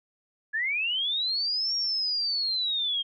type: linear two-way sweep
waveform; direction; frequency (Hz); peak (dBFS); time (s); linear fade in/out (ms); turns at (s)
sine; up then down; 1674 to 5600 to 3190; -25; 0.53-3.03; 20; 1.75
effects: none